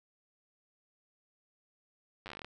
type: slowing click train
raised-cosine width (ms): 0.3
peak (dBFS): -28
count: 12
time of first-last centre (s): 2.26-2.446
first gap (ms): 9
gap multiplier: 1.12
effects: none